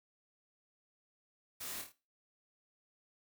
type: noise with echo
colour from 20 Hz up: white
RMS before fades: -44 dBFS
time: 1.6-1.82 s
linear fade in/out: 10 ms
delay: 26 ms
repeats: 4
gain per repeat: -5 dB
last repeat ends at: 1.924 s
effects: noise-tail reverb RT60 0.3 s tail -17 dB re dry